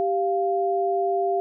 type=tone pair together; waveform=sine; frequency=391.4 / 697.4 Hz; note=G4 / F5; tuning=-3 / -3 cents; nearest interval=minor seventh; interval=1000 cents; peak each=-23 dBFS; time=0-1.4 s; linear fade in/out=0 ms; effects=none